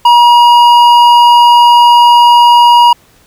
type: tone with hard clipping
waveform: triangle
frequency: 956 Hz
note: A#5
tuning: 43 cents sharp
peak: -3 dBFS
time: 0.05-2.93 s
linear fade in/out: 5 ms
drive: 12 dB
effects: pink hiss -46 dBFS RMS until 3.26 s